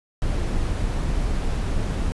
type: noise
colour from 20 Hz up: brown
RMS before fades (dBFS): -23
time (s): 0.22-2.12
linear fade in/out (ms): 0
effects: resampled to 24000 Hz